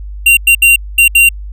square tone bursts at uneven times, 2765 Hz, F7, 18 cents flat, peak -4 dBFS, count 5, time 0.26-0.37 / 0.47-0.55 / 0.62-0.76 / 0.98-1.08 / 1.15-1.29 s, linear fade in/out 5 ms, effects added 50 Hz sine -22 dBFS peak until 1.52 s

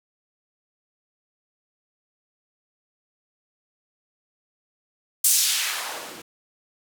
blue noise with band-pass filter sweep, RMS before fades -24 dBFS, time 5.24-6.22 s, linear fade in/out 5 ms, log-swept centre 9600 to 220 Hz, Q 0.97, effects none

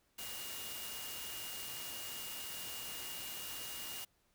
sine tone in noise, 2849 Hz, F7, 34 cents sharp, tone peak -49 dBFS, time 0.18-4.05 s, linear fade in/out 10 ms, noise white, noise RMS -45 dBFS, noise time 0.18-4.05 s, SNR -7 dB, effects pink hiss -75 dBFS RMS until 4.34 s

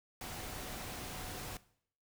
sine tone in noise, 740 Hz, F#5, in tune, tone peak -54 dBFS, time 0.21-1.57 s, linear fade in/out 2 ms, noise pink, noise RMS -44 dBFS, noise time 0.21-1.57 s, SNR -13 dB, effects noise-tail reverb RT60 0.6 s tail -18 dB re dry

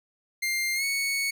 sawtooth tone with pitch glide, 2100 to 2217 Hz, C7 to C#7, +6 to 0 cents, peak -22 dBFS, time 0.42-1.31 s, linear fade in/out 10 ms, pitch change +94 cents, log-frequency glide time 0.75-0.84 s, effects none

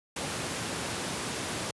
pink high-pass noise, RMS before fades -34 dBFS, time 0.16-1.71 s, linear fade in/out 5 ms, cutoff 110 Hz, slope 12 dB/octave, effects high-pass 60 Hz 12 dB/octave + resampled to 24000 Hz

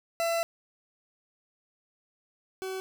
40% pulse tone pair in turn, 671 / 378.7 Hz, E5 / F#4, +31 / +40 cents, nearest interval minor seventh, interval 991 cents, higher first, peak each -25 / -32 dBFS, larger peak first, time 0.2-0.43 / 2.62-2.8 s, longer first, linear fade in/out 0 ms, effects none

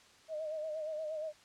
sine tone with vibrato, 622.3 Hz, D#5, in tune, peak -36 dBFS, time 0.28-1.33 s, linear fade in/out 50 ms, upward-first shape sine, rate 8.5 Hz, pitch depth 55 cents each way, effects white hiss -61 dBFS RMS until 1.44 s + low-pass 6000 Hz 12 dB/octave

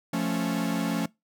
45% pulse chord, F augmented, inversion none, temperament equal, 174.61 / 220 / 277.2 Hz, F3 / A3 / C#4, 0 / 0 / 0 cents, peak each -30 dBFS, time 0.13-1.06 s, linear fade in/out 5 ms, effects noise-tail reverb RT60 0.2 s tail -23 dB re dry

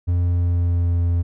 triangle tone with pitch glide, 87.7 to 86.09 Hz, F2 to F2, +8 to -24 cents, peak -14 dBFS, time 0.07-1.23 s, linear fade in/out 20 ms, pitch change -32 cents, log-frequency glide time 0.23-1 s, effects none

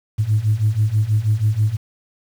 sine beating tone pair, 103.83 / 110.03 Hz, G#2 / A2, 0 / 0 cents, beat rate 6.2 Hz, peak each -18 / -16 dBFS, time 0.18-1.77 s, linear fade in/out 20 ms, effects tanh soft clip ceiling -8 dBFS + 7-bit

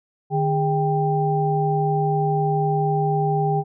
sine tone cluster, 152 / 407.8 / 789 Hz, D#3 / G#4 / G5, -40 / -32 / +11 cents, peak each -21 / -24 / -22 dBFS, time 0.3-3.64 s, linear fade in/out 50 ms, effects none

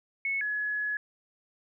sine tone pair in turn, 2200 / 1692.8 Hz, C#7 / G#6, -14 / +33 cents, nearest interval perfect fourth, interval 453 cents, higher first, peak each -27 / -28 dBFS, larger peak first, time 0.25-0.41 / 0.41-0.97 s, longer second, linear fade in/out 2 ms, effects none

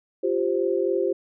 sine chord, F suspended second, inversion none, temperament just, 349.2 / 392.9 / 523.8 Hz, F4 / G4 / C5, 0 / +4 / +2 cents, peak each -25 / -24 / -26 dBFS, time 0.23-1.13 s, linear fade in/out 10 ms, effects none

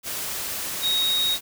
sine tone in noise, 3770 Hz, A#7, 19 cents sharp, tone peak -20 dBFS, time 0.81-1.38 s, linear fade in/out 50 ms, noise white, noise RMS -30 dBFS, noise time 0.03-1.41 s, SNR +7 dB, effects none

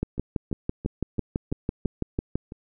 two click trains, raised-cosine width 3 ms, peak -24 / -12 dBFS, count 8 / 15, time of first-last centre 0.18-2.521 / 0.03-2.356 s, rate 2.99 / 6.02 Hz, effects none

